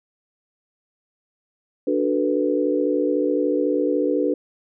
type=chord; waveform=sine; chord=B minor seventh; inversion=first; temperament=equal; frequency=293.7 / 370 / 440 / 493.9 Hz; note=D4 / F#4 / A4 / B4; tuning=0 / 0 / 0 / 0 cents; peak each=-22 / -25 / -25 / -23 dBFS; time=1.87-4.34 s; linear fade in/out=5 ms; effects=none